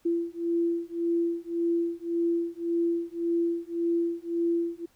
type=beating tone pair; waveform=sine; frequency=338 / 339.8 Hz; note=E4 / F4; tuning=+43 / -47 cents; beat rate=1.8 Hz; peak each=-28 dBFS; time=0.05-4.86 s; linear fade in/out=10 ms; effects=pink hiss -65 dBFS RMS until 4.95 s